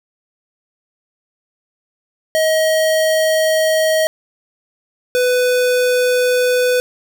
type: tone pair in turn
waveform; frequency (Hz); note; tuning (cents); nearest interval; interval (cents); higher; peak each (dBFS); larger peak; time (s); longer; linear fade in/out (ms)
square; 633 / 498.2; D#5 / B4; +30 / +15; major third; 415; first; -13; neither; 2.35-4.07 / 5.15-6.8; first; 0
effects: none